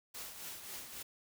white noise with tremolo, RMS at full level -44 dBFS, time 0.14-1.03 s, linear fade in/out 10 ms, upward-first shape triangle, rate 3.7 Hz, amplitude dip 60%, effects none

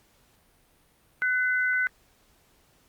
sine tone pair together, 1500 / 2039 Hz, F#6 / C7, +23 / -45 cents, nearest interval perfect fourth, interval 532 cents, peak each -23 / -29 dBFS, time 1.22-1.87 s, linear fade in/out 0 ms, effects pink hiss -63 dBFS RMS until 2.88 s + Opus 48 kbps

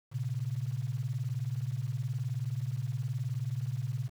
sine beating tone pair, 115.7 / 134.7 Hz, A#2 / C#3, -13 / -49 cents, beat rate 19 Hz, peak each -34 / -34 dBFS, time 0.11-4.1 s, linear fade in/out 50 ms, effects 9-bit

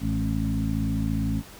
harmonic tone with a mistuned harmonic, 54.6 Hz, A1, 13 cents flat, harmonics 1 / 2 / 3 / 4 / 5, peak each -29 / -29 / -31 / -29 / -30 dBFS, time 0-1.43 s, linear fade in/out 50 ms, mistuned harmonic 4, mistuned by -22 cents, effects pink hiss -46 dBFS RMS until 1.59 s

